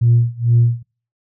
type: tone with tremolo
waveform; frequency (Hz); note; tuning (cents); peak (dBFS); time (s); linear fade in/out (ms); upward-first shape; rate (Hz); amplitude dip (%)
sine; 118.2; A#2; +24; -7; 0.01-0.83; 10; sine; 2.2; 95
effects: noise-tail reverb RT60 0.4 s tail -24 dB re dry + tanh soft clip ceiling -5 dBFS